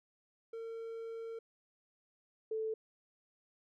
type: tone pair in turn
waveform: triangle / sine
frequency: 454.9 / 439.9 Hz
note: A#4 / A4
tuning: -42 / 0 cents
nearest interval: minor second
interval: 58 cents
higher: first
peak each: -39 / -34 dBFS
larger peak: second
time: 0.53-1.39 / 2.51-2.74 s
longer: first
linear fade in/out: 5 ms
effects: none